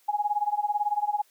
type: tone with tremolo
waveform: sine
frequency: 830.6 Hz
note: G#5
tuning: in tune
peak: -20 dBFS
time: 0.08-1.22 s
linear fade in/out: 10 ms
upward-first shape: sine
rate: 18 Hz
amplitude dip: 90%
effects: white hiss -63 dBFS RMS until 1.3 s + high-pass 400 Hz 12 dB/octave